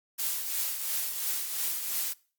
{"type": "noise with tremolo", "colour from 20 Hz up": "blue", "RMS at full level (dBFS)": -29, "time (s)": [0.18, 2.14], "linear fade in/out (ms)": 20, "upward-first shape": "triangle", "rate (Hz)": 2.9, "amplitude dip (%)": 55, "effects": ["noise-tail reverb RT60 0.4 s tail -22 dB re dry", "Opus 48 kbps"]}